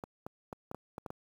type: clicks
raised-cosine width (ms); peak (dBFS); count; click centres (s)
1; -26; 8; 0.038 / 0.265 / 0.528 / 0.714 / 0.746 / 0.981 / 1.062 / 1.104
effects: high-pass 80 Hz 12 dB/octave + 9-bit